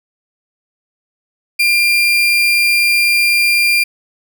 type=tone; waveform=35% pulse; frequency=2392 Hz; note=D7; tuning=31 cents sharp; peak=-8 dBFS; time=1.59-3.84 s; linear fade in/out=10 ms; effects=none